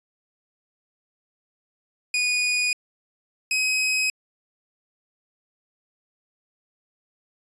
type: tone pair in turn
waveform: sawtooth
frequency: 2465 / 2534 Hz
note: D#7 / D#7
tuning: -17 / +31 cents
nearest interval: unison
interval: 48 cents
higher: second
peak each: -17 dBFS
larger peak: neither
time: 2.14-2.73 / 3.51-4.1 s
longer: neither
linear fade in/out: 2 ms
effects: resampled to 22050 Hz